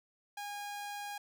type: tone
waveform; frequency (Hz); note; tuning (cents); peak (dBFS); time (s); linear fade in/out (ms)
sawtooth; 818; G#5; -26; -36; 0.37-1.18; 5
effects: none